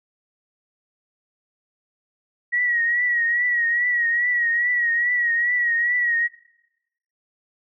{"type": "tone with vibrato", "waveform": "sine", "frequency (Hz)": 1912, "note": "A#6", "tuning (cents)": 43, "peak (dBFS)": -18, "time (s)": [2.52, 6.28], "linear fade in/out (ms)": 20, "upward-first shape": "triangle", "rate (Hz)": 2.4, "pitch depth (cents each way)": 63, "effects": ["noise-tail reverb RT60 0.9 s tail -22 dB re dry"]}